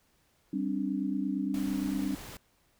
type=chord; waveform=sine; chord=G suspended fourth; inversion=none; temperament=equal with one note detuned; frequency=196 / 265.1 / 293.7 Hz; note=G3 / C4 / D4; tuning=0 / +23 / 0 cents; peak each=-33 dBFS; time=0.53-2.15 s; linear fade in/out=5 ms
type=noise; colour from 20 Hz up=pink; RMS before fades=-45 dBFS; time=1.54-2.37 s; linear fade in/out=2 ms
effects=pink hiss -69 dBFS RMS until 2.79 s